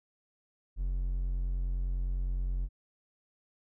triangle tone, 44.84 Hz, F1, 46 cents sharp, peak -27 dBFS, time 0.76-2.69 s, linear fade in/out 50 ms, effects none

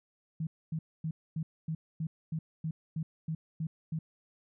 sine tone bursts, 159.5 Hz, D#3, 43 cents sharp, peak -31 dBFS, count 12, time 0.4-3.99 s, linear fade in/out 5 ms, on 70 ms, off 250 ms, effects none

